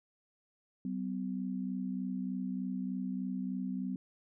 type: tone pair together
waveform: sine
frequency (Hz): 190.2 / 253.5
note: F#3 / B3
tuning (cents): +48 / +45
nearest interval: perfect fourth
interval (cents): 497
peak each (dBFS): -36 / -37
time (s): 0.85-3.96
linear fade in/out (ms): 2
effects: none